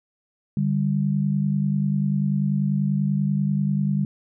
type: tone pair together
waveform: sine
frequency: 146.83 / 197.07 Hz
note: D3 / G3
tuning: 0 / +9 cents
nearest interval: perfect fourth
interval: 509 cents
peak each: -22 dBFS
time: 0.57-4.05 s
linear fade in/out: 2 ms
effects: none